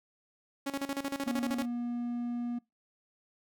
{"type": "tone with tremolo", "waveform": "sawtooth", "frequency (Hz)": 277.2, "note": "C#4", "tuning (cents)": 0, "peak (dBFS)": -27, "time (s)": [0.66, 1.66], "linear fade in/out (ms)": 10, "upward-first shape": "square", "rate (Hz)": 13, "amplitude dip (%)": 80}
{"type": "tone", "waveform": "triangle", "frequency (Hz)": 240, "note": "B3", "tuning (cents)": -49, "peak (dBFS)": -30, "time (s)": [1.26, 2.59], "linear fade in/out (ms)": 10}
{"effects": ["noise-tail reverb RT60 0.2 s tail -23 dB re dry"]}